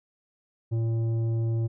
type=tone with tanh clipping; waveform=sine; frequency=114.1 Hz; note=A#2; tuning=37 cents flat; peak=-25 dBFS; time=0.71-1.68 s; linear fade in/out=20 ms; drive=9 dB; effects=none